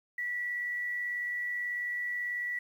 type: tone with amplitude modulation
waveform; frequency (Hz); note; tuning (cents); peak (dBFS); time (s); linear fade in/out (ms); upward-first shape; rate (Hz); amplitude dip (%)
sine; 1949; B6; -23; -30; 0.18-2.59; 5; sine; 98.3; 30
effects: 10-bit